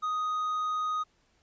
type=tone; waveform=triangle; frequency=1247 Hz; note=D#6; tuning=3 cents sharp; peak=-26 dBFS; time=0.02-1.04 s; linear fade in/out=20 ms; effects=pink hiss -69 dBFS RMS until 1.42 s + resampled to 16000 Hz